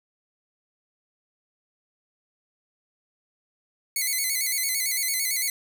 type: tone with vibrato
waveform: 5% pulse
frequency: 2125 Hz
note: C7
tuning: 26 cents sharp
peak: -14 dBFS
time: 3.96-5.5 s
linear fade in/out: 2 ms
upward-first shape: square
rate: 8.9 Hz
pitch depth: 71 cents each way
effects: none